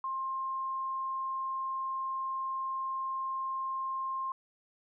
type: tone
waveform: sine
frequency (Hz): 1060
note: C6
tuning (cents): +22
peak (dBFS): -32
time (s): 0.04-4.32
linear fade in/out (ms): 2
effects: none